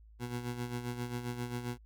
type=tone with tremolo; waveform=20% pulse; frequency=121.6 Hz; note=B2; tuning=26 cents flat; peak=-29 dBFS; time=0.19-1.78 s; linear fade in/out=50 ms; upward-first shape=sine; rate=7.5 Hz; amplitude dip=60%; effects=added 54 Hz sine -54 dBFS peak until 1.85 s